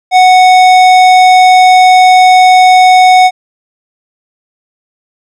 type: tone with tanh clipping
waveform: sine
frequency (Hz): 739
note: F#5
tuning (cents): -2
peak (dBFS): -3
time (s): 0.11-3.31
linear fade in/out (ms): 50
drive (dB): 16
effects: none